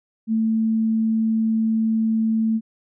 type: tone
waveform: sine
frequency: 222.3 Hz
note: A3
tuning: 18 cents sharp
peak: -17 dBFS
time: 0.27-2.61 s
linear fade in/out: 50 ms
effects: none